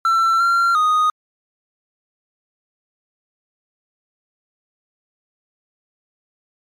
triangle tone with pitch steps, 1343 / 1376 / 1242 Hz, E6 / F6 / D#6, +32 / -26 / -3 cents, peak -11 dBFS, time 0.05-1.1 s, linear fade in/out 2 ms, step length 350 ms, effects MP3 96 kbps

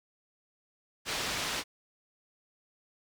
white low-pass noise, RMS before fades -34 dBFS, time 1.05-1.64 s, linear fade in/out 50 ms, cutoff 4800 Hz, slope 12 dB/octave, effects none

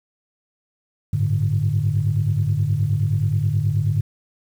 sine chord, G suspended second, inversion none, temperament equal with one note detuned, 98 / 107.43 / 146.83 Hz, G2 / A2 / D3, 0 / -41 / 0 cents, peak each -22 / -20 / -21 dBFS, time 1.13-4.01 s, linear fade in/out 5 ms, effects tanh soft clip ceiling -9 dBFS + 8-bit

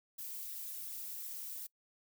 violet noise with flanger, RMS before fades -44 dBFS, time 0.18-1.67 s, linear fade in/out 10 ms, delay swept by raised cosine 0.53 to 5.83 ms, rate 2.8 Hz, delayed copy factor +0.8, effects noise-tail reverb RT60 0.1 s tail -23 dB re dry

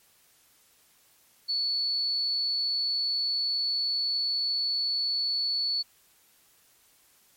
sine tone, 4435 Hz, C#8, in tune, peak -25 dBFS, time 1.48-5.83 s, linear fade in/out 20 ms, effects white hiss -62 dBFS RMS until 7.36 s + MP3 64 kbps

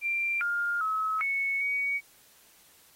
sine tone with pitch steps, 2367 / 1409 / 1287 / 2210 / 2249 Hz, D7 / F6 / E6 / C#7 / C#7, +13 / +15 / -42 / -6 / +24 cents, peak -26 dBFS, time 0.01-2.01 s, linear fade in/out 50 ms, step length 400 ms, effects white hiss -59 dBFS RMS until 2.95 s + AAC 48 kbps

